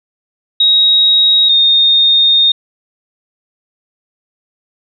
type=tone pair in turn; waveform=sine; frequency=3792 / 3680 Hz; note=A#7 / A#7; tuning=+29 / -23 cents; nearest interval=minor second; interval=52 cents; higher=first; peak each=-6 dBFS; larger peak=neither; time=0.6-1.49 / 1.49-2.52 s; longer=second; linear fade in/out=5 ms; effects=none